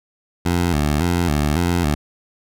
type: tone with vibrato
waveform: 15% pulse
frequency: 80.3 Hz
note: E2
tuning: 45 cents flat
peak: -10 dBFS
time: 0.45-1.95 s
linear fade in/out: 10 ms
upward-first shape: square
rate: 1.8 Hz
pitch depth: 140 cents each way
effects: none